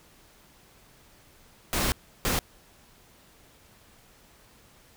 pink noise bursts at uneven times, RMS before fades -26 dBFS, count 2, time 1.73-1.92 / 2.25-2.39 s, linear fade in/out 0 ms, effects pink hiss -57 dBFS RMS until 4.96 s

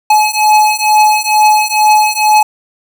square beating tone pair, 851 / 853.2 Hz, G#5 / G#5, +42 / +46 cents, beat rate 2.2 Hz, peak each -11 / -10 dBFS, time 0.1-2.43 s, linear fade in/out 5 ms, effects none

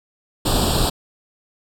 pink noise with comb filter, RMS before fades -18 dBFS, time 0.45-0.9 s, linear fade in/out 10 ms, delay 0.24 ms, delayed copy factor +0.95, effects low-pass 12000 Hz 12 dB/octave

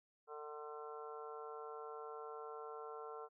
harmonic tone, 150 Hz, D3, 37 cents sharp, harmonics 3 / 4 / 5 / 6 / 7 / 8 / 9, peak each -49 / -59 / -54 / -62 / -54 / -64 / -54 dBFS, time 0.27-3.29 s, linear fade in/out 50 ms, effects none

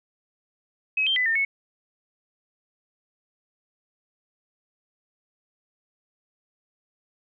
sine tone with pitch steps, 2551 / 3154 / 2001 / 1812 / 2202 Hz, D#7 / G7 / B6 / A#6 / C#7, +43 / +10 / +22 / -50 / -12 cents, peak -20 dBFS, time 0.97-1.45 s, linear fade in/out 5 ms, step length 96 ms, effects none

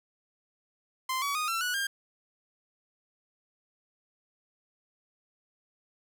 sawtooth tone with pitch steps, 1040 / 1134.1 / 1236.8 / 1348.7 / 1470.8 / 1603.9 Hz, C6 / C#6 / D#6 / E6 / F#6 / G6, -11 / +39 / -11 / +39 / -11 / +39 cents, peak -25 dBFS, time 1.09-1.87 s, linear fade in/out 5 ms, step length 130 ms, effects none

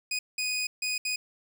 20% pulse tone bursts at uneven times, 2489 Hz, D#7, in tune, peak -23 dBFS, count 4, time 0.11-0.19 / 0.38-0.67 / 0.82-0.98 / 1.05-1.16 s, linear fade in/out 5 ms, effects none

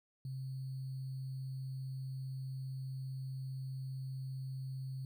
sine tone with sample-and-hold, 132.4 Hz, C3, 21 cents sharp, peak -39 dBFS, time 0.25-5.05 s, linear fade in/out 2 ms, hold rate 4410 Hz, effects none

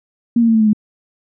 sine tone with pitch steps, 235.4 / 230.4 / 225.6 / 220.8 / 216.1 / 211.5 Hz, A#3 / A#3 / A3 / A3 / A3 / G#3, +17 / -20 / +44 / +6 / -31 / +32 cents, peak -9 dBFS, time 0.36-0.732 s, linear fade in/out 5 ms, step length 62 ms, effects none

